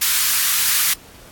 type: high-pass noise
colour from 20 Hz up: white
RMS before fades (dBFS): -17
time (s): 0.01-0.94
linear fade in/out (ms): 10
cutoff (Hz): 1200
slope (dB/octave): 24
effects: pink hiss -44 dBFS RMS until 1.31 s + AAC 64 kbps